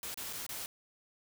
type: noise with dropouts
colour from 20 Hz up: white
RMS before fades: -41 dBFS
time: 0.03-0.66 s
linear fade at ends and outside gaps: 1 ms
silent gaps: 0.143-0.174 / 0.328-0.332 / 0.465-0.491 s
effects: none